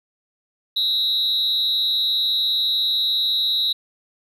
sine tone with amplitude modulation, 3877 Hz, B7, 33 cents flat, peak -12 dBFS, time 0.76-3.73 s, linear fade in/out 10 ms, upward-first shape sine, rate 240 Hz, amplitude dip 90%, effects tanh soft clip ceiling -13 dBFS + 9-bit

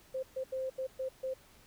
sine tone bursts at uneven times, 523.3 Hz, C5, in tune, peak -33 dBFS, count 6, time 0.14-0.23 / 0.36-0.44 / 0.52-0.7 / 0.78-0.87 / 0.99-1.09 / 1.23-1.34 s, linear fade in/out 10 ms, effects pink hiss -61 dBFS RMS until 1.66 s

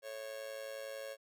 45% pulse tone with amplitude modulation, 549 Hz, C#5, 17 cents flat, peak -39 dBFS, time 0.02-1.17 s, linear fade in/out 50 ms, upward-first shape sine, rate 111 Hz, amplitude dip 75%, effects none

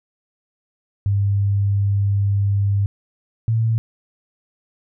sine tone pair in turn, 100 / 112.83 Hz, G2 / A2, +35 / +44 cents, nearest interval major second, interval 209 cents, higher second, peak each -15 dBFS, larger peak neither, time 1.06-2.86 / 3.48-3.78 s, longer first, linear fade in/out 0 ms, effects none

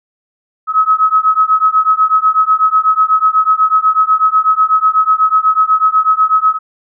sine beating tone pair, 1277 / 1285.1 Hz, D#6 / E6, +45 / -44 cents, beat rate 8.1 Hz, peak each -11 dBFS, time 0.67-6.59 s, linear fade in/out 50 ms, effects none

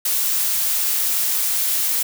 blue noise, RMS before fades -20 dBFS, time 0.05-2.03 s, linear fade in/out 5 ms, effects none

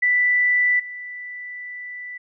sine tone with level steps, 1978 Hz, B6, 2 cents sharp, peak -15 / -31 dBFS, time 0.02-2.18 s, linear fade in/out 10 ms, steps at 0.79 s, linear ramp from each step 10 ms, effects none

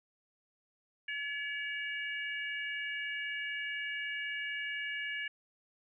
harmonic tone, 569 Hz, C#5, 45 cents sharp, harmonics 3 / 4 / 5, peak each -38 / -40 / -42 dBFS, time 1.08-5.28 s, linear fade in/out 5 ms, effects none

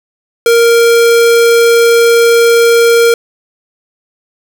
square tone, 466.2 Hz, A#4, in tune, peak -5 dBFS, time 0.46-3.14 s, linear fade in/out 2 ms, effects none

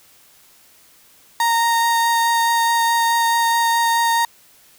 35% pulse tone with vibrato, 927 Hz, A#5, 10 cents flat, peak -13 dBFS, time 1.4-4.25 s, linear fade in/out 2 ms, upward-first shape sine, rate 4.7 Hz, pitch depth 9 cents each way, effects white hiss -51 dBFS RMS until 4.78 s

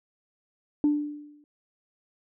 sine tone with exponential decay, 295 Hz, D4, 8 cents sharp, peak -16 dBFS, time 0.84-1.44 s, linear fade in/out 1 ms, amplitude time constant 130 ms, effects tanh soft clip ceiling -15 dBFS

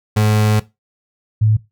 35% pulse / sine tone pair in turn, 106.8 / 108.35 Hz, G#2 / A2, +49 / -26 cents, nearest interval unison, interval 25 cents, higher second, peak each -10 dBFS, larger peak neither, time 0.16-0.6 / 1.41-1.57 s, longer first, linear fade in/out 10 ms, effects noise-tail reverb RT60 0.2 s tail -17 dB re dry

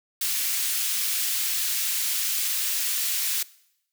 white high-pass noise, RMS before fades -26 dBFS, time 0.21-3.43 s, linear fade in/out 5 ms, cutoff 2200 Hz, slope 12 dB/octave, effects noise-tail reverb RT60 0.8 s tail -21 dB re dry

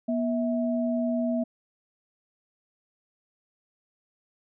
sine tone pair together, 241 / 650 Hz, B3 / E5, -42 / -24 cents, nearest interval octave + perfect fourth, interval 1718 cents, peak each -25 / -29 dBFS, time 0.08-1.44 s, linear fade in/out 10 ms, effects none

